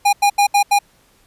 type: tone bursts at uneven times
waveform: square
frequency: 813 Hz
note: G#5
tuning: 37 cents flat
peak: -11 dBFS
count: 5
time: 0.05-0.13 / 0.22-0.3 / 0.38-0.47 / 0.54-0.63 / 0.71-0.79 s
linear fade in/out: 10 ms
effects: pink hiss -55 dBFS RMS until 1.26 s + resampled to 32000 Hz